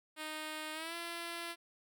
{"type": "tone with pitch glide", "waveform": "5% pulse", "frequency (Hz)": [309.7, 339.7], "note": ["D#4", "F4"], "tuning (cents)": [-8, -48], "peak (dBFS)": -29, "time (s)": [0.16, 1.56], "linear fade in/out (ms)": 50, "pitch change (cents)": 160, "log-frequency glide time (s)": [0.73, 0.95], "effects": []}